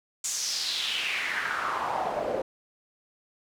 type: noise with band-pass filter sweep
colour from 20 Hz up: pink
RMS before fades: -30 dBFS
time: 0.24-2.42 s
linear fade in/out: 5 ms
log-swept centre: 7300 to 480 Hz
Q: 3.8
effects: none